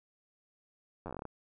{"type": "slowing click train", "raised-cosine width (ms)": 1, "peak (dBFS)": -27, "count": 11, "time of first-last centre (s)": [1.06, 1.253], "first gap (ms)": 10, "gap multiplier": 1.14, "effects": []}